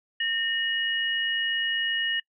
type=tone pair together; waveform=sine; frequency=1828.6 / 2898 Hz; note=A#6 / F#7; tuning=-34 / -37 cents; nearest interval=minor sixth; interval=797 cents; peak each=-27 dBFS; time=0.2-2.2 s; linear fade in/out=5 ms; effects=noise-tail reverb RT60 0.1 s tail -26 dB re dry